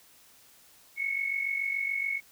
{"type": "tone pair together", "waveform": "sine", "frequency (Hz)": [2191, 2238], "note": ["C#7", "C#7"], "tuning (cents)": [-21, 16], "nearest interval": "unison", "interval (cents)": 37, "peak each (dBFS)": [-29, -34], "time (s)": [0.96, 2.21], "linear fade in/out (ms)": 50, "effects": ["white hiss -58 dBFS RMS until 2.31 s"]}